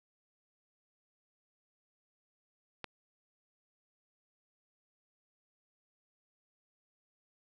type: click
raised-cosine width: 0.3 ms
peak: -23 dBFS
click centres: 2.843 s
effects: none